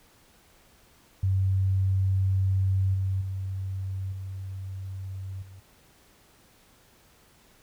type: tone with level steps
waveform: sine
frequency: 95.6 Hz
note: G2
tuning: 43 cents flat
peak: -21 / -24 / -29 / -33 / -44 dBFS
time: 1.23-5.6 s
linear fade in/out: 5 ms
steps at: 2.94 / 3.21 / 4.12 / 5.42 s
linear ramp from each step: 5 ms
effects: pink hiss -59 dBFS RMS until 7.62 s